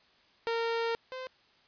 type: tone pair in turn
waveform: sawtooth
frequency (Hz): 460.5 / 515.9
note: A#4 / C5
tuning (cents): -21 / -24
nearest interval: major second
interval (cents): 197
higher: second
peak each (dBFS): -25 / -34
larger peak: first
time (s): 0.47-0.95 / 1.12-1.27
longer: first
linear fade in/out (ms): 0
effects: white hiss -64 dBFS RMS until 1.67 s + resampled to 11025 Hz